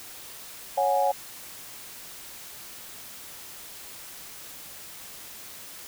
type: chord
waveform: sine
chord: C# suspended fourth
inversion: none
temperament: equal with one note detuned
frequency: 554.4 / 732.3 / 830.6 Hz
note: C#5 / F#5 / G#5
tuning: 0 / -18 / 0 cents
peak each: -25 dBFS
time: 0.77-1.12 s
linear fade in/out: 10 ms
effects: white hiss -43 dBFS RMS until 5.87 s